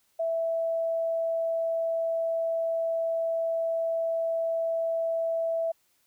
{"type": "tone", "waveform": "sine", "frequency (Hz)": 659.3, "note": "E5", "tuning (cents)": 0, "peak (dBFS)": -25, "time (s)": [0.19, 5.72], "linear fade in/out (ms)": 10, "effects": ["white hiss -69 dBFS RMS until 6.06 s"]}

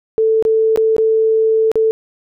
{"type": "tone with dropouts", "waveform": "sine", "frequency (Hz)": 442.6, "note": "A4", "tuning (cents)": 10, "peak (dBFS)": -10, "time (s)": [0.18, 1.91], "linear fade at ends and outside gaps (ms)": 0, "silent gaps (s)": [[0.425, 0.451], [0.76, 0.774], [0.965, 0.982], [1.716, 1.756]], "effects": []}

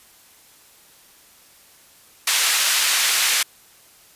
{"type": "band-pass noise", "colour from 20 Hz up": "pink", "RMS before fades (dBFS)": -19, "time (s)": [2.27, 3.43], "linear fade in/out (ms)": 5, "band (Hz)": [1900, 13000], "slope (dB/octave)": 12, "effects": ["white hiss -51 dBFS RMS until 4.15 s", "resampled to 32000 Hz"]}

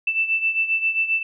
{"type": "beating tone pair", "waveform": "sine", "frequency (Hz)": [2653, 2660.5], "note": ["E7", "E7"], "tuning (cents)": [10, 15], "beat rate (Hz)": 7.5, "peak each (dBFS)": [-20, -25], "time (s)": [0.07, 1.23], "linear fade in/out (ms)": 5, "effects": []}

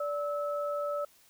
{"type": "tone pair together", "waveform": "sine", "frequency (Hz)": [582, 1301.3], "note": ["D5", "E6"], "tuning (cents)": [-16, -23], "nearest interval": "octave + major second", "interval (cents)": 1393, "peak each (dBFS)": [-31, -36], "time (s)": [0, 1.05], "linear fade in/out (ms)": 5, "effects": ["white hiss -62 dBFS RMS until 1.29 s"]}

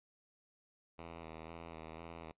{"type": "tone with vibrato", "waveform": "5% pulse", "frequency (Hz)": 81.8, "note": "E2", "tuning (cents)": -13, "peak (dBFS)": -36, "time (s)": [0.98, 2.32], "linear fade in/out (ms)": 10, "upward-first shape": "square", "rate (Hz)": 2, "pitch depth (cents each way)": 34, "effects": ["noise-tail reverb RT60 0.1 s tail -21 dB re dry", "resampled to 8000 Hz"]}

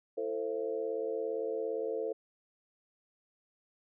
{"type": "harmonic tone with a mistuned harmonic", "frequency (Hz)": 112, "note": "A2", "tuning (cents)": 31, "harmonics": [3, 4, 5, 6], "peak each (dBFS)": [-43, -34, -37, -45], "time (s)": [0.17, 2.13], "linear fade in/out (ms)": 10, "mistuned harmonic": 5, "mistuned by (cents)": -110, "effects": []}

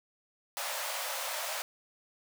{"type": "high-pass noise", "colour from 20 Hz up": "pink", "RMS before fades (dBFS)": -36, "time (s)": [0.57, 1.62], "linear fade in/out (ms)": 0, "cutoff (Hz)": 530, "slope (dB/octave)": 96, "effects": []}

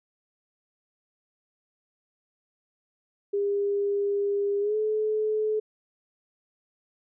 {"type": "tone with pitch glide", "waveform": "sine", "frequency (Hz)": [403.6, 430.1], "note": ["G#4", "A4"], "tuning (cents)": [-49, -39], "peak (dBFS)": -23, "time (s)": [3.33, 5.6], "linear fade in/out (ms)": 10, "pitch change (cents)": 110, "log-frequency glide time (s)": [4.6, 4.76], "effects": []}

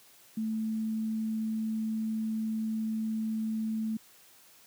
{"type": "tone", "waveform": "sine", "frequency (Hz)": 220, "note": "A3", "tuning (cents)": 0, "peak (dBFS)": -29, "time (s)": [0.37, 3.97], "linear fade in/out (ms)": 5, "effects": ["white hiss -58 dBFS RMS until 4.66 s", "high-pass 80 Hz 12 dB/octave"]}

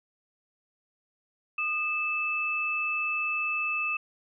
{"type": "tone pair together", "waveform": "sine", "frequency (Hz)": [1225, 2625], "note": ["D#6", "E7"], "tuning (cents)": [-27, -8], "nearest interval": "octave + minor second", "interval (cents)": 1319, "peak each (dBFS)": [-34, -27], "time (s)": [1.58, 3.97], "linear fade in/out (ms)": 5, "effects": []}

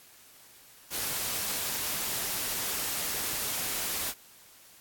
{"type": "noise", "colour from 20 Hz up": "white", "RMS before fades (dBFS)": -32, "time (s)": [0.9, 4.14], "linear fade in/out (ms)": 50, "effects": ["white hiss -55 dBFS RMS until 4.8 s", "AAC 64 kbps"]}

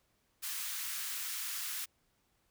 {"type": "high-pass noise", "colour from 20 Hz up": "white", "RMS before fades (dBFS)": -39, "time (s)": [0.42, 1.86], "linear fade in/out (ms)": 20, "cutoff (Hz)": 1200, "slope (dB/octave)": 24, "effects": ["pink hiss -75 dBFS RMS until 2.5 s"]}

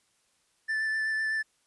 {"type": "tone with vibrato", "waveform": "triangle", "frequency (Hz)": 1760, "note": "A6", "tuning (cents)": 0, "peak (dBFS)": -25, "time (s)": [0.68, 1.43], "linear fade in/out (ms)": 20, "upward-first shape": "sine", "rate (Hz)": 7.9, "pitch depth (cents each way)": 13, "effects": ["white hiss -70 dBFS RMS until 1.66 s", "resampled to 24000 Hz"]}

